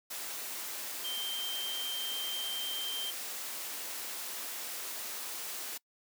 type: tone in noise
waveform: sine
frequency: 3145 Hz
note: G7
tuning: 5 cents sharp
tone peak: -35 dBFS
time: 1.04-3.11 s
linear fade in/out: 10 ms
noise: white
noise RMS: -40 dBFS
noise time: 0.1-5.78 s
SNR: +2 dB
effects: noise-tail reverb RT60 0.1 s tail -24 dB re dry + high-pass 300 Hz 12 dB/octave